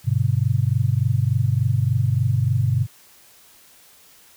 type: chord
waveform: sine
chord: G major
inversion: none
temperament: equal with one note detuned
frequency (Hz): 100 / 123.47 / 146.83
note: G2 / B2 / D3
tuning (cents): +35 / 0 / 0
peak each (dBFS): -21 / -19 / -25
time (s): 0.04-2.87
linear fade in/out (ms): 50
effects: white hiss -51 dBFS RMS until 4.36 s